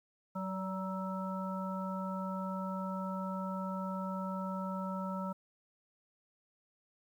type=harmonic tone with a mistuned harmonic; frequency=188.2 Hz; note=F#3; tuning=30 cents sharp; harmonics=1 / 3 / 5 / 7; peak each=-37 / -43 / -43 / -43 dBFS; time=0.35-5.33 s; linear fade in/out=10 ms; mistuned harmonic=3; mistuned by=+30 cents; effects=11-bit